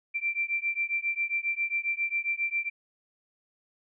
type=beating tone pair; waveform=sine; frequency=2349 / 2356.4 Hz; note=D7 / D7; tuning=0 / +5 cents; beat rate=7.4 Hz; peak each=-30 dBFS; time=0.14-2.7 s; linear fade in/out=20 ms; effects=none